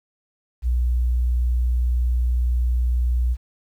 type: tone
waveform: sine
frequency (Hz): 60.9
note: B1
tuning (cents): -24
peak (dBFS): -17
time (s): 0.62-3.37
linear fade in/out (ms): 50
effects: 9-bit